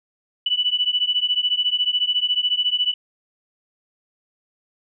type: beating tone pair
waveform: sine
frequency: 2960 / 2974 Hz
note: F#7 / F#7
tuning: 0 / +8 cents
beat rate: 14 Hz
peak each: -21 dBFS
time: 0.46-2.94 s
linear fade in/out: 5 ms
effects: none